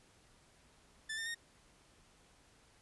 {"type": "tone with pitch steps", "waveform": "sawtooth", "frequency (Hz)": [1760, 1805.3, 1851.8], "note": ["A6", "A6", "A#6"], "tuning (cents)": [0, 44, -12], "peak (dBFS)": -35, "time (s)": [1.09, 1.348], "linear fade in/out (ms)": 10, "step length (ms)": 86, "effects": ["pink hiss -66 dBFS RMS until 2.81 s", "resampled to 24000 Hz"]}